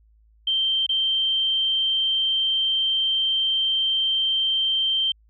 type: tone with dropouts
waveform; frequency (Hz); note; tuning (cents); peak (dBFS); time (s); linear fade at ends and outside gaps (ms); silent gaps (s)
sine; 3136; G7; 0; -19; 0.47-5.12; 5; 0.865-0.891
effects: added 54 Hz sine -54 dBFS peak until 5.29 s